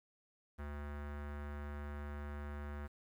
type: tone with low-pass filter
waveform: square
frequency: 72.9 Hz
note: D2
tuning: 12 cents flat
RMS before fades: -44 dBFS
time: 0.58-2.88 s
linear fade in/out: 20 ms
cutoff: 1600 Hz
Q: 2.3
effects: 11-bit